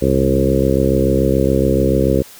harmonic tone with a mistuned harmonic, 67 Hz, C2, 42 cents sharp, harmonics 1 / 2 / 3 / 4 / 5 / 6 / 7 / 8, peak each -20 / -20 / -20 / -20 / -20 / -20 / -20 / -20 dBFS, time 0.01-2.23 s, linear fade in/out 20 ms, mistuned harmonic 2, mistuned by -18 cents, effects white hiss -40 dBFS RMS until 2.39 s

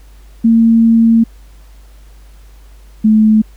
sine tone pair in turn, 227.8 / 216.7 Hz, A#3 / A3, -40 / -26 cents, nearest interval minor second, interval 86 cents, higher first, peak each -5 dBFS, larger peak neither, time 0.44-1.24 / 3.04-3.42 s, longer first, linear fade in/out 10 ms, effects added 50 Hz sine -36 dBFS peak until 3.56 s + pink hiss -50 dBFS RMS until 3.56 s

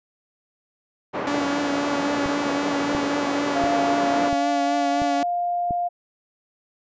pink band-pass noise, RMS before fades -28 dBFS, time 1.13-4.3 s, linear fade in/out 20 ms, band 290 to 1400 Hz, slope 12 dB/octave
sawtooth tone with vibrato, 285.6 Hz, D4, 48 cents flat, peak -19 dBFS, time 1.27-5.23 s, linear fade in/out 2 ms, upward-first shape triangle, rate 3.8 Hz, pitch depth 27 cents each way
click train, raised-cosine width 3 ms, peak -17 dBFS, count 6, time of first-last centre 2.26-5.708 s, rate 1.45 Hz
sine tone with pitch glide, 693 to 702.3 Hz, F5 to F5, -14 to +10 cents, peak -21 dBFS, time 3.55-5.89 s, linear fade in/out 20 ms, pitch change +24 cents, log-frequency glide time 3.92-5.08 s
effects resampled to 16000 Hz

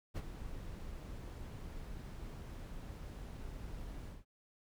brown noise with ADSR envelope, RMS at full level -37 dBFS, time 0.14-4.25 s, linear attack 33 ms, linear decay 36 ms, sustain -9 dB, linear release 170 ms, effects none

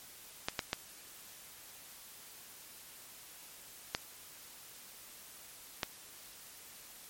clicks, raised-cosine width 0.2 ms, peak -14 dBFS, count 5, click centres 0.485 / 0.592 / 0.731 / 3.949 / 5.832 s, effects white hiss -53 dBFS RMS until 7.09 s + MP3 64 kbps

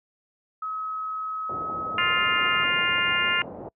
sine tone, 1279 Hz, D#6, 47 cents sharp, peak -28 dBFS, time 0.62-2.64 s, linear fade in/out 5 ms
white low-pass noise, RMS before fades -38 dBFS, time 1.49-3.69 s, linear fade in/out 5 ms, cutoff 720 Hz, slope 24 dB/octave
harmonic tone, 350.6 Hz, F4, 7 cents sharp, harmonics 3 / 4 / 5 / 6 / 7 / 8, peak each -31 / -27 / -29 / -27 / -32 / -26 dBFS, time 1.98-3.42 s, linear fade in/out 2 ms
effects noise-tail reverb RT60 0.1 s tail -26 dB re dry + high-pass 80 Hz 12 dB/octave

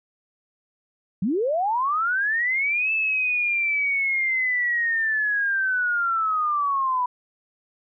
sine linear two-way sweep, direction up then down, 164.81 to 2637 to 978 Hz, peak -20 dBFS, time 1.22-7.06 s, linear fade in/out 5 ms, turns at 2.92 s, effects none

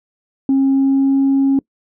sine tone with pitch glide, 270.4 to 272.6 Hz, C#4 to C#4, -43 to -29 cents, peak -9 dBFS, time 0.49-1.59 s, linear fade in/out 2 ms, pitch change +14 cents, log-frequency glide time 0.65-1.19 s, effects noise-tail reverb RT60 0.1 s tail -24 dB re dry + tanh soft clip ceiling -8 dBFS

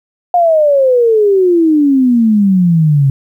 sine exponential sweep, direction down, 718 to 134 Hz, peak -6 dBFS, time 0.34-3.1 s, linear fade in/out 2 ms, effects 8-bit

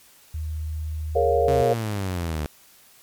sine tone, 77.78 Hz, D#2, in tune, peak -26 dBFS, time 0.34-1.63 s, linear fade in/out 5 ms
sine chord, Bb minor seventh, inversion third, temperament equal, 415.3 / 466.2 / 554.4 / 698.5 Hz, Ab4 / Bb4 / Db5 / F5, 0 / 0 / 0 / 0 cents, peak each -25 / -21 / -23 / -23 dBFS, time 1.15-1.74 s, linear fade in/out 10 ms
sawtooth exponential sweep, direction down, 138.59 to 73.5 Hz, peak -21 dBFS, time 1.48-2.46 s, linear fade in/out 0 ms
effects white hiss -53 dBFS RMS until 3.02 s + MP3 96 kbps

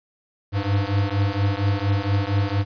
square beating tone pair, 98 / 102.3 Hz, G2 / G#2, 0 / -26 cents, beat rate 4.3 Hz, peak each -23 dBFS, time 0.52-2.65 s, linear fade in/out 50 ms, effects resampled to 11025 Hz + 9-bit

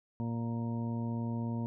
harmonic tone, 116.54 Hz, A#2, in tune, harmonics 1 / 2 / 3 / 4 / 5 / 6 / 8, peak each -35 / -35 / -48 / -50 / -50 / -53 / -47 dBFS, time 0.2-1.66 s, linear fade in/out 0 ms, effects none

